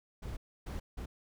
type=noise bursts at uneven times; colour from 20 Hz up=brown; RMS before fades=-40 dBFS; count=3; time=0.22-0.37 / 0.66-0.8 / 0.97-1.06 s; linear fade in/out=10 ms; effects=none